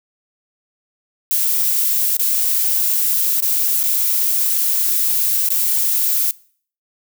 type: noise with dropouts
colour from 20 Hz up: violet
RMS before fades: -17 dBFS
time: 1.31-6.31 s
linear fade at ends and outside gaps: 0 ms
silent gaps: 2.168-2.195 / 3.404-3.424 / 3.831-3.838 / 5.488-5.504 s
effects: noise-tail reverb RT60 0.5 s tail -22 dB re dry